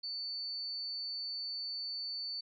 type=tone; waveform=sine; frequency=4500 Hz; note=C#8; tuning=25 cents sharp; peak=-37 dBFS; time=0.03-2.41 s; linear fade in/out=10 ms; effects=none